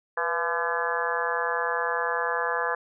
harmonic tone with a mistuned harmonic, 170 Hz, F3, 46 cents flat, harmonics 3 / 4 / 5 / 6 / 7 / 8 / 9 / 10, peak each -31 / -35 / -34 / -31 / -33 / -37 / -34 / -30 dBFS, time 0.17-2.75 s, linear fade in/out 5 ms, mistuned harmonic 3, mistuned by -52 cents, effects none

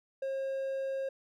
triangle tone, 538 Hz, C5, 48 cents sharp, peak -30 dBFS, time 0.22-1.09 s, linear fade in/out 5 ms, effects none

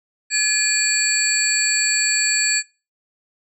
sine tone cluster, 1712 / 2414 / 4480 / 7390 / 7780 Hz, A6 / D7 / C#8 / A#8 / B8, -48 / +47 / +18 / -16 / -27 cents, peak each -22 dBFS, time 0.3-2.63 s, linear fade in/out 50 ms, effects noise-tail reverb RT60 0.3 s tail -23 dB re dry + tanh soft clip ceiling -6 dBFS

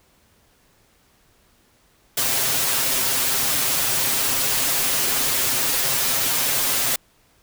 white noise with comb filter, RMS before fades -21 dBFS, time 2.17-6.96 s, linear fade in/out 5 ms, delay 7.5 ms, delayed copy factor +0.85, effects pink hiss -59 dBFS RMS until 7.42 s

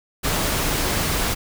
pink noise, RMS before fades -22 dBFS, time 0.23-1.35 s, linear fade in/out 20 ms, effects none

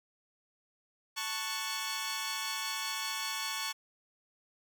10% pulse chord, F# minor, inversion first, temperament equal, 880 / 1108.7 / 1480 Hz, A5 / C#6 / F#6, 0 / 0 / 0 cents, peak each -31 / -28 / -33 dBFS, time 1.16-3.73 s, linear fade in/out 20 ms, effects none

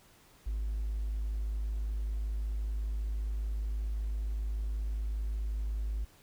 triangle tone with hard clipping, 52.6 Hz, G#1, 23 cents sharp, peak -31 dBFS, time 0.46-6.05 s, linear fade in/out 10 ms, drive 3 dB, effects pink hiss -61 dBFS RMS until 6.22 s

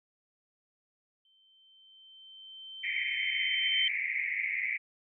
sine tone with exponential growth, 3101 Hz, G7, 19 cents flat, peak -25 dBFS, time 1.25-3.88 s, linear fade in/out 2 ms, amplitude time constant 570 ms
pink band-pass noise, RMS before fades -33 dBFS, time 2.83-4.78 s, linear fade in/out 20 ms, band 2000 to 2300 Hz, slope 96 dB/octave
effects none

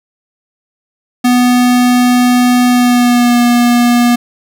square tone with pitch glide, 246.9 to 240.8 Hz, B3 to B3, 0 to -44 cents, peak -7 dBFS, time 1.24-4.16 s, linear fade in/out 10 ms, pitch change -44 cents, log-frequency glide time 2.69-3.39 s, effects none

